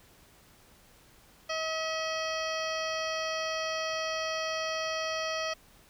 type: harmonic tone with a mistuned harmonic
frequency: 638 Hz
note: D#5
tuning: 43 cents sharp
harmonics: 1 / 2 / 3 / 4 / 5 / 7 / 8 / 9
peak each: -34 / -37 / -39 / -40 / -41 / -42 / -43 / -44 dBFS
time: 1.49-5.54 s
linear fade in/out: 10 ms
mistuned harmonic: 3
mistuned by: +21 cents
effects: pink hiss -59 dBFS RMS until 5.89 s